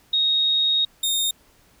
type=tone pair in turn; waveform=sine / sawtooth; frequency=3750 / 3679 Hz; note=A#7 / A#7; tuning=+10 / -24 cents; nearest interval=unison; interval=34 cents; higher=first; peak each=-17 dBFS; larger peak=neither; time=0.13-0.85 / 1.03-1.31 s; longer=first; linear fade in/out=5 ms; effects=pink hiss -57 dBFS RMS until 1.8 s